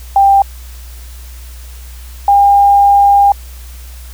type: tone pair in turn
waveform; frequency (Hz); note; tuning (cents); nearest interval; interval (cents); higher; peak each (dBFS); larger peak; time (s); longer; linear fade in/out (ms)
sine; 791 / 803.9; G5 / G5; +15 / +43; unison; 28; second; -4; neither; 0.16-0.42 / 2.28-3.32; second; 2
effects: added 61 Hz sine -28 dBFS peak until 4.13 s + white hiss -39 dBFS RMS until 4.13 s